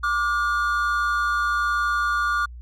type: tone pair together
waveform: triangle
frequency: 1174.7 / 1433.5 Hz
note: D6 / F6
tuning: 0 / +45 cents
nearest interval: minor third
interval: 345 cents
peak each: -21 dBFS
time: 0.03-2.46 s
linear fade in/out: 10 ms
effects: added 60 Hz sine -36 dBFS peak until 2.61 s